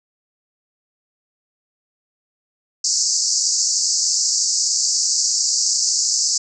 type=band-pass noise; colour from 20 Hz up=white; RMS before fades=-19 dBFS; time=2.84-6.38 s; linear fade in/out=5 ms; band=4600 to 7500 Hz; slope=96 dB/octave; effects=none